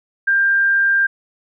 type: tone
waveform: sine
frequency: 1592 Hz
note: G6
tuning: 26 cents sharp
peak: -12 dBFS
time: 0.27-1.07 s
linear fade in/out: 10 ms
effects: none